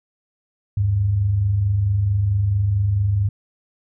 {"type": "tone pair together", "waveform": "sine", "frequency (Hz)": [76.58, 101.1], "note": ["D#2", "G#2"], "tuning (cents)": [-27, -46], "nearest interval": "perfect fourth", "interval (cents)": 481, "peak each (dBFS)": [-27, -16], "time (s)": [0.77, 3.29], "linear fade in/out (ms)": 5, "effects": []}